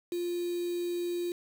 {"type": "tone with quantisation", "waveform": "sine", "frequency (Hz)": 349.2, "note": "F4", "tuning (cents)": 0, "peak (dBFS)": -30, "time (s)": [0.12, 1.32], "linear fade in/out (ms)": 2, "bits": 7, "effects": []}